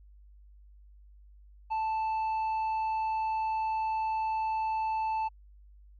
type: tone with tanh clipping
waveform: triangle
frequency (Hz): 880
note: A5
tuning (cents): 0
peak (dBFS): -29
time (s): 1.7-5.29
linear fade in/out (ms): 20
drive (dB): 9
effects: added 50 Hz sine -52 dBFS peak until 5.99 s